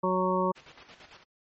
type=harmonic tone; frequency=185 Hz; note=F#3; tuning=in tune; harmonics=1 / 2 / 3 / 5 / 6; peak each=-30 / -30 / -30 / -30 / -30 dBFS; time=0.03-0.52 s; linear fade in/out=10 ms
type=noise with tremolo; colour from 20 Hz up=white; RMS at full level=-43 dBFS; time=0.55-1.24 s; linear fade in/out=20 ms; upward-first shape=square; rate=8.9 Hz; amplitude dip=60%
effects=low-pass 3000 Hz 12 dB/octave + MP3 32 kbps